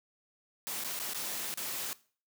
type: noise with dropouts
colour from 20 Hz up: white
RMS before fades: -37 dBFS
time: 0.67-1.93 s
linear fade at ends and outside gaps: 0 ms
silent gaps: 0.838-0.846 / 0.991-0.999 / 1.134-1.146 / 1.54-1.574 s
effects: noise-tail reverb RT60 0.4 s tail -19 dB re dry + high-pass 150 Hz 12 dB/octave